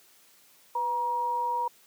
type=tone pair together; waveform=sine; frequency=496.9 / 950 Hz; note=B4 / A#5; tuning=+11 / +33 cents; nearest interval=major seventh; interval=1122 cents; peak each=-38 / -26 dBFS; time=0.75-1.68 s; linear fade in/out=5 ms; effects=white hiss -59 dBFS RMS until 1.86 s + high-pass 150 Hz 12 dB/octave